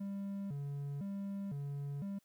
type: tone with vibrato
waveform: triangle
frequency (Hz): 167.7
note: E3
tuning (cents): +30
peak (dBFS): -36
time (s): 0-2.19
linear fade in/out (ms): 10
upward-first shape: square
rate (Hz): 0.99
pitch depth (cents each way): 290
effects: white hiss -75 dBFS RMS until 2.24 s